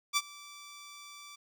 10% pulse tone with ADSR envelope, 1164 Hz, D6, 16 cents flat, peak -16 dBFS, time 0.13-1.36 s, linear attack 37 ms, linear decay 43 ms, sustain -23 dB, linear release 11 ms, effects none

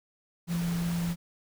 sine tone in noise, 171 Hz, F3, 36 cents flat, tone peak -27 dBFS, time 0.47-1.16 s, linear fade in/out 50 ms, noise pink, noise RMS -40 dBFS, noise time 0.47-1.16 s, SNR +10 dB, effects none

